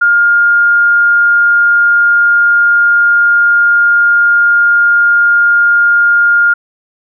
sine tone, 1412 Hz, F6, 19 cents sharp, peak -5 dBFS, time 0.01-6.54 s, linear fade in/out 10 ms, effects none

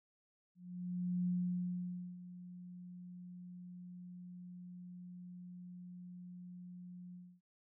sine tone with ADSR envelope, 178.8 Hz, F3, 41 cents sharp, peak -32 dBFS, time 0.55-7.41 s, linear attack 720 ms, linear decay 900 ms, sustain -16 dB, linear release 270 ms, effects none

